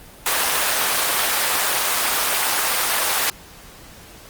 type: high-pass noise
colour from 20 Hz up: pink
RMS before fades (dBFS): -19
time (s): 0.26-3.3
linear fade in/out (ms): 2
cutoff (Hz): 790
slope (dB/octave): 12
effects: pink hiss -43 dBFS RMS until 4.29 s + Opus 32 kbps